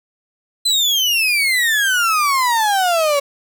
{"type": "exponential sweep", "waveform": "35% pulse", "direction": "down", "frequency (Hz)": [4100, 555], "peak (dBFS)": -12, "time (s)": [0.65, 3.2], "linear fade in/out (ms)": 10, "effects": []}